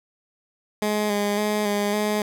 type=tone with vibrato; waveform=15% pulse; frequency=207.7 Hz; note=G#3; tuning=in tune; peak=-15 dBFS; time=0.82-2.22 s; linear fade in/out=2 ms; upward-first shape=square; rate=1.8 Hz; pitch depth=24 cents each way; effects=none